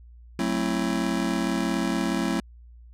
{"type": "chord", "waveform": "square", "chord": "F# half-diminished seventh", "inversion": "none", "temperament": "just", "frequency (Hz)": [185, 222, 266.4, 333], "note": ["F#3", "A3", "C4", "E4"], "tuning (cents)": [0, 16, 31, 18], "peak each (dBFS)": -30, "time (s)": [0.39, 2.4], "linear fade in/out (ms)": 2, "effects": ["added 59 Hz sine -45 dBFS peak until 2.93 s", "low-pass 10000 Hz 12 dB/octave"]}